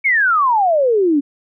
sine exponential sweep, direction down, 2258 to 272.4 Hz, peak -11 dBFS, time 0.04-1.21 s, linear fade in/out 20 ms, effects none

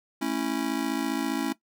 square chord, A major, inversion none, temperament just, 220 / 275 / 330 Hz, A3 / C#4 / E4, 0 / -14 / +2 cents, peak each -34 / -29 / -32 dBFS, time 0.21-1.53 s, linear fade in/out 10 ms, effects noise-tail reverb RT60 0.1 s tail -17 dB re dry

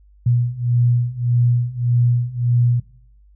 sine beating tone pair, 120 / 121.7 Hz, B2 / B2, -49 / -25 cents, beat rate 1.7 Hz, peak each -19 / -17 dBFS, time 0.26-2.8 s, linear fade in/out 5 ms, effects noise-tail reverb RT60 0.6 s tail -19 dB re dry + added 50 Hz sine -47 dBFS peak until 3.35 s

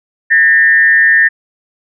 sine tone with frequency modulation, 1800 Hz, A6, 39 cents sharp, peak -5 dBFS, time 0.3-1.29 s, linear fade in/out 20 ms, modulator 138 Hz, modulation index 0.67, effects none

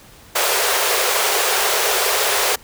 pink high-pass noise, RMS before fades -18 dBFS, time 0.35-2.56 s, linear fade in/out 10 ms, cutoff 380 Hz, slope 96 dB/octave, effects pink hiss -45 dBFS RMS until 2.63 s

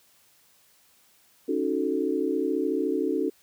sine chord, D# half-diminished seventh, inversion third, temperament equal, 277.2 / 311.1 / 370 / 440 Hz, C#4 / D#4 / F#4 / A4, 0 / 0 / 0 / 0 cents, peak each -29 dBFS, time 1.48-3.3 s, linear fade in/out 10 ms, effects white hiss -61 dBFS RMS until 3.42 s + high-pass 60 Hz 12 dB/octave

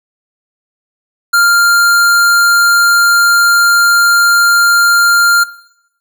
square tone, 1396.9 Hz, F6, in tune, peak -7 dBFS, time 1.33-5.44 s, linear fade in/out 10 ms, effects noise-tail reverb RT60 0.8 s tail -18 dB re dry

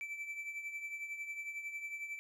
triangle tone with tremolo, 2324 Hz, D7, 19 cents flat, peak -36 dBFS, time 0.01-2.19 s, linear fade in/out 0 ms, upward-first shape triangle, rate 11 Hz, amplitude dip 65%, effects none

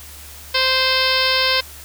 harmonic tone with a mistuned harmonic, 521 Hz, C5, 7 cents flat, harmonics 1 / 2 / 3 / 4 / 5 / 6 / 7 / 8 / 9 / 10, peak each -24 / -24 / -24 / -24 / -24 / -24 / -24 / -24 / -24 / -24 dBFS, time 0.54-1.61 s, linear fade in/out 10 ms, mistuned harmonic 9, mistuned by -16 cents, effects added 72 Hz sine -41 dBFS peak until 1.84 s + white hiss -39 dBFS RMS until 1.84 s

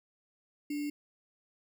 sine tone with sample-and-hold, 292.5 Hz, D4, 7 cents flat, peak -32 dBFS, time 0.7-0.9 s, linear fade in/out 5 ms, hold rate 2450 Hz, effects none

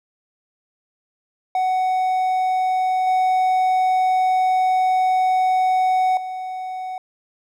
triangle tone with level steps, 745 Hz, F#5, 12 cents sharp, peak -15 / -13 / -24 dBFS, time 1.55-6.98 s, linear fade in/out 2 ms, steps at 3.07 / 6.17 s, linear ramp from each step 2 ms, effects none

